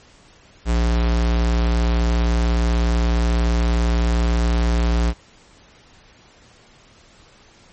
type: tone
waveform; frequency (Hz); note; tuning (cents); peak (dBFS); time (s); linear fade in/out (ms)
square; 58.27; A#1; 0; -16; 0.65-5.14; 50
effects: pink hiss -50 dBFS RMS until 7.72 s + MP3 32 kbps